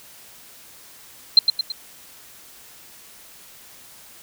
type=tone with echo; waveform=sine; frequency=4137 Hz; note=C8; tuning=20 cents flat; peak=-6 dBFS; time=1.37-1.39 s; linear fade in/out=2 ms; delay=110 ms; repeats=3; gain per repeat=-6 dB; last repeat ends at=1.72 s; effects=white hiss -46 dBFS RMS until 4.22 s